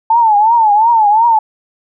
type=tone with vibrato; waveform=sine; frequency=880 Hz; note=A5; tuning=in tune; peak=-6 dBFS; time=0.1-1.39 s; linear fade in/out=5 ms; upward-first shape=triangle; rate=2.8 Hz; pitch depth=150 cents each way; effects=none